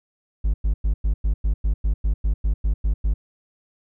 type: tone bursts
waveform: triangle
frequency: 51.6 Hz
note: G#1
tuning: 10 cents flat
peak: -15 dBFS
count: 14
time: 0.44-3.14 s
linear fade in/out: 10 ms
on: 100 ms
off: 100 ms
effects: none